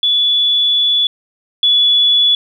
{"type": "tone pair in turn", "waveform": "sine", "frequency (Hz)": [3434, 3421], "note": ["A7", "A7"], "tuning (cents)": [-43, -49], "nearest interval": "unison", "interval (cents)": 6, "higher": "first", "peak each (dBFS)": [-10, -8], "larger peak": "second", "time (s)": [[0.03, 1.07], [1.63, 2.35]], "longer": "first", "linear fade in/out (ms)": 2, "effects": ["8-bit"]}